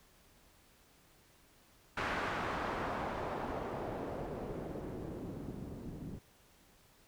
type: noise with low-pass filter sweep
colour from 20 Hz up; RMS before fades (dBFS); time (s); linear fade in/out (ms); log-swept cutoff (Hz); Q
white; -40; 1.97-6.19; 5; 1600 to 200; 1.1
effects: pink hiss -65 dBFS RMS until 7.07 s